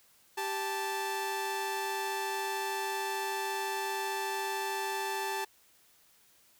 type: tone pair together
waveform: sawtooth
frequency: 392 / 877.5 Hz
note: G4 / A5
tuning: 0 / -5 cents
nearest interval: octave + major second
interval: 1395 cents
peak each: -33 / -30 dBFS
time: 0.37-5.45 s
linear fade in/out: 10 ms
effects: white hiss -64 dBFS RMS until 6.59 s